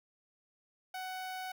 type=tone with notch filter; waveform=sawtooth; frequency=746 Hz; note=F#5; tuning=14 cents sharp; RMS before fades=-41 dBFS; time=0.94-1.52 s; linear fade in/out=5 ms; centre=7700 Hz; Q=1.9; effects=none